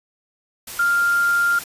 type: tone in noise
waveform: sine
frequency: 1396.9 Hz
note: F6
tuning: in tune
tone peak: -15 dBFS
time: 0.79-1.59 s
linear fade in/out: 5 ms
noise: white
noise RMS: -33 dBFS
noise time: 0.67-1.64 s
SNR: +15 dB
effects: resampled to 32000 Hz